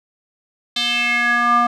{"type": "tone with band-pass filter sweep", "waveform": "square", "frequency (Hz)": 239.4, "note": "A#3", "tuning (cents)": 46, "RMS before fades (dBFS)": -17, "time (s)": [0.76, 1.67], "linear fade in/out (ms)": 5, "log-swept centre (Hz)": [3700, 1000], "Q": 4.6, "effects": []}